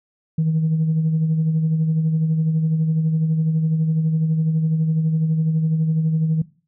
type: tone with tremolo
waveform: sine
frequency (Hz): 159.2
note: D#3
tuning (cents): +40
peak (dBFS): -13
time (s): 0.38-6.42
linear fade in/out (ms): 5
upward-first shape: sine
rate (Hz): 12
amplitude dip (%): 45
effects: noise-tail reverb RT60 0.4 s tail -21 dB re dry + tanh soft clip ceiling -12 dBFS